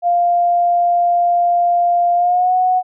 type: tone with pitch glide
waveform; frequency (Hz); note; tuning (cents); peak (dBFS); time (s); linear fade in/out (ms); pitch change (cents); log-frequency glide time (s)
sine; 698.5 to 736.6; F5 to F#5; 0 to -8; -11; 0.02-2.83; 50; +92; 2.15-2.54
effects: none